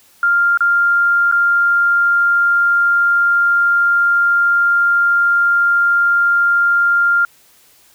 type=tone with dropouts; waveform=sine; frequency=1396.9 Hz; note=F6; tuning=in tune; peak=-10 dBFS; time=0.23-7.25 s; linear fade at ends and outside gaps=2 ms; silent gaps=0.574-0.606 / 1.315-1.323 s; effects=white hiss -50 dBFS RMS until 7.94 s